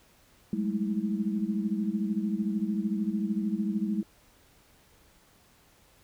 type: tone cluster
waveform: sine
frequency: 187.2 / 204.8 / 218.1 / 324.4 Hz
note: F#3 / G#3 / A3 / E4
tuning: +20 / -24 / -15 / -28 cents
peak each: -36 / -29 / -32 / -36 dBFS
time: 0.53-4.03 s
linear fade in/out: 2 ms
effects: pink hiss -61 dBFS RMS until 6.03 s